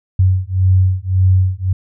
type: beating tone pair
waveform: sine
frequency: 92.5 / 94.3 Hz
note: F#2 / F#2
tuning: 0 / +33 cents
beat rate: 1.8 Hz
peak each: -13 dBFS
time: 0.19-1.73 s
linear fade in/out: 5 ms
effects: none